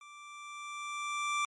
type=tone with level ramp; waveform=25% pulse; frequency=1174.7 Hz; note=D6; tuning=in tune; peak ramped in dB=-47 to -25 dBFS; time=0.01-1.45 s; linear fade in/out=2 ms; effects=low-pass 10000 Hz 12 dB/octave + MP3 48 kbps